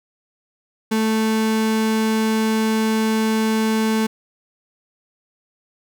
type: tone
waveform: 35% pulse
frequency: 220 Hz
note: A3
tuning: in tune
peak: -15 dBFS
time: 0.91-4.07 s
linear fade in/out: 10 ms
effects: none